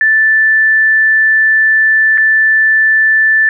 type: tone with dropouts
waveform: sine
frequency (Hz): 1760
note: A6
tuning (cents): 0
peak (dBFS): -6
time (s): 0.01-3.49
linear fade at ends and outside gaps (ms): 1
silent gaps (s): 2.175-2.18
effects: none